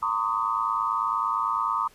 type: tone cluster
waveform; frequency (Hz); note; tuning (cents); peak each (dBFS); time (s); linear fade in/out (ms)
sine; 918 / 1037 / 1146 / 1246; A#5 / C6 / D6 / D#6; -27 / -16 / -43 / +2; -30 / -29 / -28 / -28; 0.02-1.88; 10
effects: pink hiss -56 dBFS RMS until 1.94 s + resampled to 32000 Hz